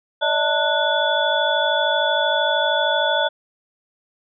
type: tone cluster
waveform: sine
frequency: 583 / 636 / 894 / 1472 / 3439 Hz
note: D5 / D#5 / A5 / F#6 / A7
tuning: -13 / +38 / +27 / -9 / -40 cents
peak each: -23 dBFS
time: 0.21-3.29 s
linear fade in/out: 20 ms
effects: none